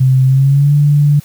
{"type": "tone with pitch glide", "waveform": "sine", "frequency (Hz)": [130.81, 145.98], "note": ["C3", "D3"], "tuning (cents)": [0, -10], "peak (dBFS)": -6, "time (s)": [0, 1.2], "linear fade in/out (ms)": 10, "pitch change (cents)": 190, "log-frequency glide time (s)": [0.25, 0.74], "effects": ["white hiss -42 dBFS RMS until 1.24 s"]}